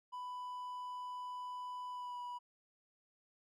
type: tone with pitch glide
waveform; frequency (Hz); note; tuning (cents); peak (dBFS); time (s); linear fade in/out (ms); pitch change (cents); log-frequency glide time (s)
triangle; 994 to 979.2; B5 to B5; +11 to -15; -40; 0.12-2.39; 20; -26; 1.91-2.2
effects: none